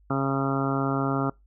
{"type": "harmonic tone", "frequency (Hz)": 136.5, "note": "C#3", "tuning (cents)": -26, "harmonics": [1, 2, 3, 4, 5, 6, 7, 8, 9, 10], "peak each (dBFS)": [-28, -27, -33, -36, -34, -37, -37, -40, -33, -34], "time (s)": [0.1, 1.3], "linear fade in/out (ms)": 5, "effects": ["noise-tail reverb RT60 0.2 s tail -25 dB re dry", "added 50 Hz sine -55 dBFS peak until 1.46 s"]}